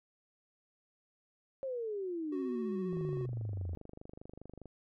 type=exponential sweep; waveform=sine; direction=down; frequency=547 to 82.41 Hz; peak=-35 dBFS; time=1.63-3.75 s; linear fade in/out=0 ms
type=tone with vibrato; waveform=triangle; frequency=370 Hz; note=F#4; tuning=in tune; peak=-35 dBFS; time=2.32-3.26 s; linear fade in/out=5 ms; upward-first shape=square; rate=15 Hz; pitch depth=24 cents each way
type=click train; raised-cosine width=2 ms; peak=-35 dBFS; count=44; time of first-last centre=2.93-4.657 s; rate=24.9 Hz
effects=none